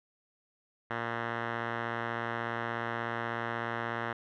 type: tone with low-pass filter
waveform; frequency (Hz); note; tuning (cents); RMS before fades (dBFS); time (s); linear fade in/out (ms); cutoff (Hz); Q
5% pulse; 116.54; A#2; 0; -35; 0.9-4.13; 5; 2000; 3.3
effects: none